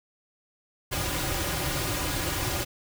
pink noise with comb filter, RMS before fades -29 dBFS, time 0.91-2.65 s, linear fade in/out 20 ms, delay 4.5 ms, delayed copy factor -0.75, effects none

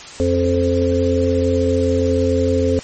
harmonic tone with a mistuned harmonic, 86.8 Hz, F2, 10 cents flat, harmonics 1 / 3 / 5 / 6, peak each -19 / -19 / -19 / -19 dBFS, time 0.2-2.79 s, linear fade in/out 0 ms, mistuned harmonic 3, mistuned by +27 cents, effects white hiss -35 dBFS RMS until 2.83 s + MP3 32 kbps

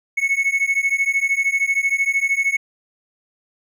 triangle beating tone pair, 2196 / 2209 Hz, C#7 / C#7, -17 / -7 cents, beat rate 13 Hz, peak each -18 dBFS, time 0.17-2.57 s, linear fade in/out 10 ms, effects none

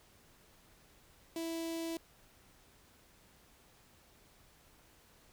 sawtooth tone with notch filter, 329.6 Hz, E4, in tune, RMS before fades -39 dBFS, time 1.36-1.97 s, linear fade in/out 2 ms, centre 1400 Hz, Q 0.83, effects pink hiss -64 dBFS RMS until 5.32 s

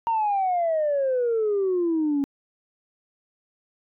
sine exponential sweep, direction down, 932.3 to 274.9 Hz, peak -19 dBFS, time 0.07-2.24 s, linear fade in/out 0 ms, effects tanh soft clip ceiling -17 dBFS

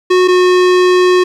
square tone pair in turn, 365.9 / 363.6 Hz, F#4 / F#4, -19 / -30 cents, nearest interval unison, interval 11 cents, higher first, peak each -7 dBFS, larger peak neither, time 0.1-0.28 / 0.28-1.24 s, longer second, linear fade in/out 10 ms, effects low-pass 5000 Hz 12 dB/octave + 7-bit

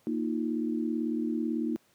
sine chord, Bb suspended fourth, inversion none, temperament equal, 233.1 / 311.1 / 349.2 Hz, Bb3 / Eb4 / F4, 0 / 0 / 0 cents, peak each -30 / -31 / -36 dBFS, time 0.07-1.76 s, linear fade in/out 0 ms, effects pink hiss -66 dBFS RMS until 1.94 s + high-pass 150 Hz 12 dB/octave

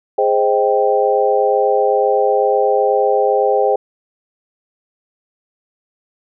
sine chord, Ab major seventh, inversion none, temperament equal with one note detuned, 415.3 / 523.3 / 625.5 / 784 Hz, Ab4 / C5 / Eb5 / G5, 0 / 0 / +9 / 0 cents, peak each -16 / -16 / -20 / -17 dBFS, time 0.18-3.76 s, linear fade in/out 5 ms, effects none

